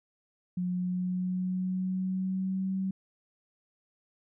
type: tone with pitch glide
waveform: sine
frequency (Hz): 180 to 190.59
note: F#3 to G3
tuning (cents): -47 to -48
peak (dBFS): -28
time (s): 0.57-2.91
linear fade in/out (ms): 5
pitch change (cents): +99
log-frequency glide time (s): 0.69-2.75
effects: none